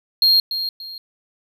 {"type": "tone with echo", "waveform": "triangle", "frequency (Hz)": 4231, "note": "C8", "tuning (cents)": 19, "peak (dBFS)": -10, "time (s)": [0.22, 0.4], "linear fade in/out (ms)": 2, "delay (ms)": 290, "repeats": 2, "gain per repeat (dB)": -10, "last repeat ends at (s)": 0.98, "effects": []}